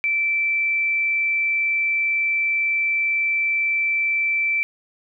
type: tone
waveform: sine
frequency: 2331 Hz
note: D7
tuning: 14 cents flat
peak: -18 dBFS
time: 0.04-4.63 s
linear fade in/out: 0 ms
effects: none